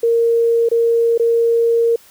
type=tone with dropouts; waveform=sine; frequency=463.9 Hz; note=A#4; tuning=8 cents flat; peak=-11 dBFS; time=0.03-1.96 s; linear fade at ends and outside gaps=5 ms; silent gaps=0.689-0.714 / 1.178-1.196 s; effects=white hiss -47 dBFS RMS until 2.1 s